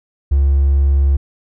triangle tone with hard clipping, 69.3 Hz, C#2, in tune, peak -10 dBFS, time 0.31-1.17 s, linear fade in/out 10 ms, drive 4 dB, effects none

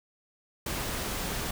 pink noise, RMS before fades -33 dBFS, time 0.66-1.51 s, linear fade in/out 5 ms, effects none

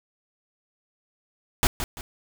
pink noise with echo, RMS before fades -19 dBFS, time 1.63-1.67 s, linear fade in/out 0 ms, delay 170 ms, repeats 2, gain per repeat -9 dB, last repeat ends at 2.01 s, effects none

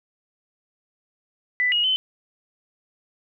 sine tone with pitch steps, 1989 / 2886 / 3052 Hz, B6 / F#7 / G7, +12 / -44 / -47 cents, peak -18 dBFS, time 1.6-1.96 s, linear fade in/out 0 ms, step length 120 ms, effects none

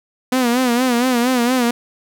sawtooth tone with vibrato, 247 Hz, B3, in tune, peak -10 dBFS, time 0.32-1.71 s, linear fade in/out 5 ms, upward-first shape sine, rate 4.3 Hz, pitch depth 90 cents each way, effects none

